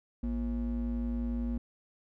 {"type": "ring-modulated tone", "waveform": "triangle", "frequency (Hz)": 146.83, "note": "D3", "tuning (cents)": 0, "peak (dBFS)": -25, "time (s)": [0.23, 1.58], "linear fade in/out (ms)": 5, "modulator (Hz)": 91.3, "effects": []}